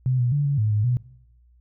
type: tone with pitch steps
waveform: sine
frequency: 128.5 / 122.2 / 144.5 / 141.7 / 107.5 / 105.2 / 123.6 Hz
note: C3 / B2 / D3 / C#3 / A2 / G#2 / B2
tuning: -31 / -18 / -28 / +38 / -40 / +23 / +2 cents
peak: -18 dBFS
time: 0.06-0.97 s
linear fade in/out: 0 ms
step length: 130 ms
effects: noise-tail reverb RT60 0.9 s tail -22 dB re dry + added 60 Hz sine -53 dBFS peak until 1.6 s